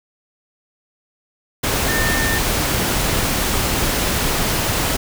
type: tone in noise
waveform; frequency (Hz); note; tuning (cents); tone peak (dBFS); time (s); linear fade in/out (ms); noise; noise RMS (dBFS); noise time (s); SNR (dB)
sine; 1800; A6; +39; -21; 1.88-2.39; 10; pink; -19; 1.63-4.97; -5
effects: none